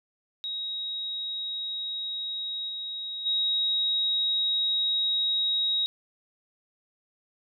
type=tone with level steps; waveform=sine; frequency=3797 Hz; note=A#7; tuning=31 cents sharp; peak=-30 / -32 / -23 dBFS; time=0.44-5.86 s; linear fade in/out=0 ms; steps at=2.68 / 3.25 s; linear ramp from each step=20 ms; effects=none